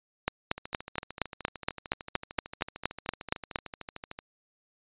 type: two click trains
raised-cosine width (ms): 0.3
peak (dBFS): -23 / -10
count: 49 / 15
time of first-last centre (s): 0.58-4.189 / 0.28-3.559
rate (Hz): 13.3 / 4.27
effects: resampled to 8000 Hz